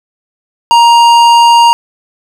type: tone with tanh clipping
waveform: sine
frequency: 938 Hz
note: A#5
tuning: 11 cents sharp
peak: -4 dBFS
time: 0.71-1.73 s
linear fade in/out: 0 ms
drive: 15 dB
effects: none